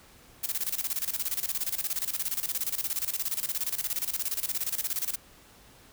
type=noise with tremolo; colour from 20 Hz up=blue; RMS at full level=-29 dBFS; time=0.43-5.16 s; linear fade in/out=10 ms; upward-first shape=square; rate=17 Hz; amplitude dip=80%; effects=pink hiss -55 dBFS RMS until 5.92 s